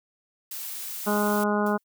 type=noise; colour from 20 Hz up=blue; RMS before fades=-35 dBFS; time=0.51-1.44 s; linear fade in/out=5 ms
type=harmonic tone; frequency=207.7 Hz; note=G#3; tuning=in tune; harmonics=1 / 2 / 3 / 4 / 5 / 6 / 7; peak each=-25 / -28 / -30 / -31 / -32 / -33 / -33 dBFS; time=1.06-1.78 s; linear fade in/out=20 ms
type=noise with exponential decay; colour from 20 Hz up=blue; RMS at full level=-40 dBFS; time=1.66-1.84 s; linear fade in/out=5 ms; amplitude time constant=38 ms
effects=none